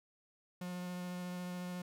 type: tone with vibrato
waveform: 45% pulse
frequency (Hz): 179.2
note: F3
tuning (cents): +45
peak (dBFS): -40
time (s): 0.61-1.82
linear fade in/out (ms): 5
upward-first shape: sine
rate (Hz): 14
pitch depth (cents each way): 10
effects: none